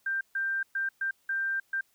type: tone bursts at uneven times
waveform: sine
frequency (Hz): 1575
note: G6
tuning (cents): +8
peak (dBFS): -27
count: 6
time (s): 0.06-0.21 / 0.35-0.63 / 0.75-0.89 / 1.01-1.11 / 1.29-1.6 / 1.73-1.81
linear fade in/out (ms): 5
effects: white hiss -69 dBFS RMS until 1.94 s